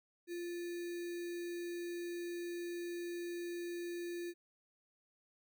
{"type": "tone with sample-and-hold", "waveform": "sine", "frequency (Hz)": 346.4, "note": "F4", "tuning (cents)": -14, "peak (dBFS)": -39, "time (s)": [0.27, 4.34], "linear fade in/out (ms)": 50, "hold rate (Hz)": 2100, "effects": []}